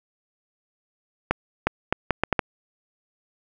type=accelerating click train; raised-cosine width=0.5 ms; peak=-4 dBFS; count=7; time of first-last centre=1.31-2.392 s; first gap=360 ms; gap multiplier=0.71; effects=none